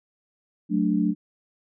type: chord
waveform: sine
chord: D major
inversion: first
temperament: equal with one note detuned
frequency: 185 / 219.4 / 293.7 Hz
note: F#3 / A3 / D4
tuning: 0 / -5 / 0 cents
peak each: -24 dBFS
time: 0.69-1.15 s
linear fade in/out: 50 ms
effects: none